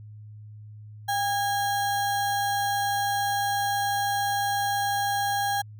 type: tone with sample-and-hold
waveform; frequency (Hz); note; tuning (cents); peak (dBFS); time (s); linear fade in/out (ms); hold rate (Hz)
sine; 803; G5; +41; -23; 1.08-5.62; 10; 2450
effects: added 106 Hz sine -41 dBFS peak until 5.79 s